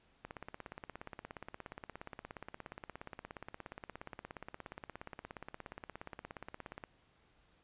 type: click train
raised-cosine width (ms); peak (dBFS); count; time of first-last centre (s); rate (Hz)
0.5; -29; 113; 0.25-6.838; 17
effects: pink hiss -70 dBFS RMS until 7.63 s + resampled to 8000 Hz